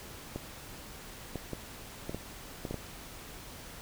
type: clicks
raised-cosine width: 2 ms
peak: -22 dBFS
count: 8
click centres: 0.36 / 1.357 / 1.533 / 2.095 / 2.146 / 2.652 / 2.71 / 2.743 s
effects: pink hiss -47 dBFS RMS until 3.81 s